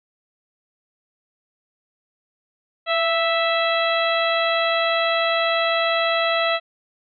harmonic tone with a mistuned harmonic, 658 Hz, E5, 3 cents flat, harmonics 1 / 2 / 3 / 4 / 5 / 6, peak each -21 / -24 / -26 / -27 / -28 / -29 dBFS, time 2.86-6.6 s, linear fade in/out 50 ms, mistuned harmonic 1, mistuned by +28 cents, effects none

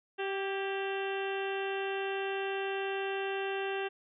harmonic tone with a mistuned harmonic, 389.8 Hz, G4, 10 cents flat, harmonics 1 / 2 / 3 / 4 / 5 / 6 / 7 / 8 / 9, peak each -34 / -39 / -47 / -41 / -46 / -52 / -42 / -48 / -54 dBFS, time 0.18-3.89 s, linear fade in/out 20 ms, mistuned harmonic 4, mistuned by +34 cents, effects none

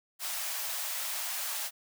white high-pass noise, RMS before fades -35 dBFS, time 0.19-1.71 s, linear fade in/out 50 ms, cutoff 600 Hz, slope 48 dB/octave, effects none

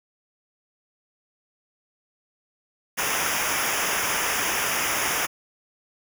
pink noise with comb filter, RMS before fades -25 dBFS, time 2.97-5.27 s, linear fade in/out 20 ms, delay 0.24 ms, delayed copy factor -0.95, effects none

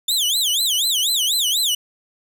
sawtooth tone with vibrato, 3458 Hz, A7, 31 cents flat, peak -14 dBFS, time 0.08-1.75 s, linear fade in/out 5 ms, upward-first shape sine, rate 4.1 Hz, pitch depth 290 cents each way, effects none

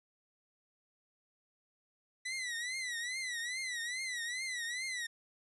sawtooth tone with vibrato, 1975.5 Hz, B6, in tune, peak -33 dBFS, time 2.25-5.07 s, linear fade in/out 10 ms, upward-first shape triangle, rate 2.4 Hz, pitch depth 140 cents each way, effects resampled to 24000 Hz

